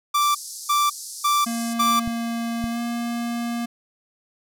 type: tone bursts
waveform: 45% pulse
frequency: 1172 Hz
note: D6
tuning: 4 cents flat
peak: -17 dBFS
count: 4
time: 0.14-2 s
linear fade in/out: 10 ms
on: 210 ms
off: 340 ms
type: band-pass noise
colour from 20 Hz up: pink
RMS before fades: -36 dBFS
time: 0.21-1.74 s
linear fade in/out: 10 ms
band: 4700 to 12000 Hz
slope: 48 dB/octave
type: tone with pitch glide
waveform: square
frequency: 232.2 to 235.8 Hz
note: A#3 to A#3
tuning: -7 to +20 cents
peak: -25 dBFS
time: 1.46-3.66 s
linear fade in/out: 10 ms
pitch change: +27 cents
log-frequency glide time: 2.7-2.79 s
type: clicks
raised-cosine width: 5 ms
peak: -18 dBFS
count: 2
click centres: 2.076 / 2.641 s
effects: none